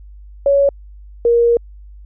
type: tone pair in turn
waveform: sine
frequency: 560 / 470.9 Hz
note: C#5 / A#4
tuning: +18 / +18 cents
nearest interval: minor third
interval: 300 cents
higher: first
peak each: -9 dBFS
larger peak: neither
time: 0.46-0.69 / 1.25-1.57 s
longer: second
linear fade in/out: 2 ms
effects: added 50 Hz sine -35 dBFS peak until 2.05 s